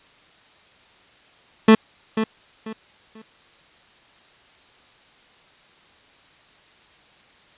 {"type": "tone with echo", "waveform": "30% pulse", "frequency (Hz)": 220, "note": "A3", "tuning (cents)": 0, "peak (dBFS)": -5, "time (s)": [1.68, 1.75], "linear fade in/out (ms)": 5, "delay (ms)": 490, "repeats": 3, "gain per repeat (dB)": -11, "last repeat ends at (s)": 3.22, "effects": ["white hiss -53 dBFS RMS until 7.57 s", "resampled to 8000 Hz"]}